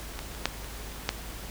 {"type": "clicks", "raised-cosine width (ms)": 0.2, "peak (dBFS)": [-18, -27, -6, -26, -7], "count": 5, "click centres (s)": [0.191, 0.349, 0.456, 0.645, 1.091], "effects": ["added 52 Hz sine -42 dBFS peak until 1.5 s", "pink hiss -42 dBFS RMS until 1.5 s"]}